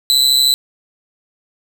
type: tone with amplitude modulation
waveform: 40% pulse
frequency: 4000 Hz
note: B7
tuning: 21 cents sharp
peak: -5 dBFS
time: 0.1-0.54 s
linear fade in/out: 0 ms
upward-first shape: sine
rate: 133 Hz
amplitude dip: 90%
effects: none